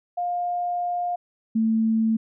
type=tone pair in turn; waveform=sine; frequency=707 / 222.7 Hz; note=F5 / A3; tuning=+21 / +21 cents; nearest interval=octave + minor sixth; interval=2000 cents; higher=first; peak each=-23 / -18 dBFS; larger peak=second; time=0.17-1.16 / 1.55-2.17 s; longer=first; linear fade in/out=10 ms; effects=none